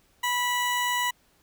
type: tone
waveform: 20% pulse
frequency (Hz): 981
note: B5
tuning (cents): -12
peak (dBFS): -19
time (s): 0.23-1.11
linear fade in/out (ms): 10
effects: pink hiss -64 dBFS RMS until 1.42 s